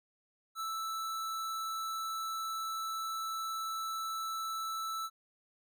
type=tone; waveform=square; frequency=1318.5 Hz; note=E6; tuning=in tune; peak=-36 dBFS; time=0.55-5.1 s; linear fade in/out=50 ms; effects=none